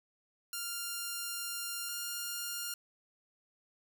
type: tone pair in turn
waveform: 5% pulse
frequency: 1396.9 / 1407.4 Hz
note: F6 / F6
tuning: 0 / +13 cents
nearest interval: unison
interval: 13 cents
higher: second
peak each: -25 dBFS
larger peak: neither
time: 0.53-1.89 / 1.89-2.74 s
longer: first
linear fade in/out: 2 ms
effects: none